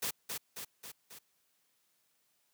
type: noise with echo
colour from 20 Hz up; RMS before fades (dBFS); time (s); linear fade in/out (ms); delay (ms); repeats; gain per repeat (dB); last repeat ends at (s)
white; -35; 0.02-0.11; 10; 270; 4; -4; 1.19
effects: white hiss -75 dBFS RMS until 2.53 s + high-pass 100 Hz 12 dB/octave